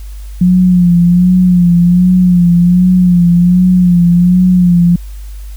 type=tone with vibrato; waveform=sine; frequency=177.9 Hz; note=F3; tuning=32 cents sharp; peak=-4 dBFS; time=0.41-4.96 s; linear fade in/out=5 ms; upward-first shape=sine; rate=1.3 Hz; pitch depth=50 cents each way; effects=added 50 Hz sine -23 dBFS peak until 5.56 s + white hiss -43 dBFS RMS until 5.56 s